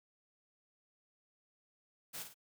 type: noise with echo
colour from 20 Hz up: white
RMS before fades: -44 dBFS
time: 2.13-2.24 s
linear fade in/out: 20 ms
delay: 52 ms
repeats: 2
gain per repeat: -7 dB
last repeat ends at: 2.344 s
effects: none